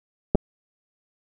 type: clicks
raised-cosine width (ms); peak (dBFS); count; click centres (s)
2; -5; 2; 0.349 / 0.354
effects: none